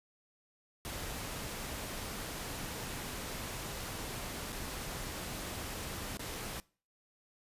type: noise with dropouts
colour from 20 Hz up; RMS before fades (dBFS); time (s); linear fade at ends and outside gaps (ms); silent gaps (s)
pink; -41; 0.85-6.6; 0; 4.522-4.527 / 6.171-6.194
effects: noise-tail reverb RT60 0.4 s tail -23 dB re dry + resampled to 32000 Hz